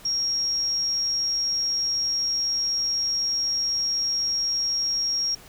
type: tone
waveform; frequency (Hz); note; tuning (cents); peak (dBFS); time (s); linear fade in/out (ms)
sine; 5588; F8; 0; -22; 0.05-5.35; 5
effects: pink hiss -48 dBFS RMS until 5.48 s